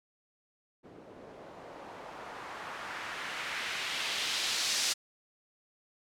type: noise with low-pass filter sweep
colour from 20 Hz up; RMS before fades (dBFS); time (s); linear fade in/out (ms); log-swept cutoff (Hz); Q
blue; -37; 0.83-4.94; 20; 370 to 5500; 1.2
effects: none